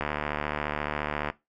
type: click train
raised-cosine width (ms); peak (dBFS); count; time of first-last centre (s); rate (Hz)
0.5; -13; 97; 0.01-1.3; 74.4
effects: noise-tail reverb RT60 0.2 s tail -18 dB re dry